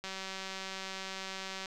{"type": "click train", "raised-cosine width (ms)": 0.2, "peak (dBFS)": -23, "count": 310, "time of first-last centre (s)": [0.04, 1.658], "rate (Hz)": 191, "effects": []}